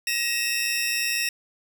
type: tone cluster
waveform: sawtooth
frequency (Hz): 1889 / 2586 / 2708 / 5520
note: A#6 / E7 / E7 / F8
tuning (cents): +22 / -34 / +46 / -21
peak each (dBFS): -26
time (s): 0.07-1.29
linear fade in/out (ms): 2
effects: none